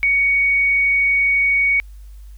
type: tone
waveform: sine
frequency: 2237 Hz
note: C#7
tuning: 15 cents sharp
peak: -13 dBFS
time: 0.03-1.8 s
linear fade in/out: 0 ms
effects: added 50 Hz sine -35 dBFS peak until 2.37 s + white hiss -58 dBFS RMS until 2.37 s